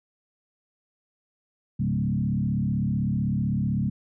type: tone with frequency modulation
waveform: sine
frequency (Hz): 164.81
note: E3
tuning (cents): 0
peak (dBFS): -22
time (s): 1.79-3.9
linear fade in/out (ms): 10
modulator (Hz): 35.8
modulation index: 1.8
effects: none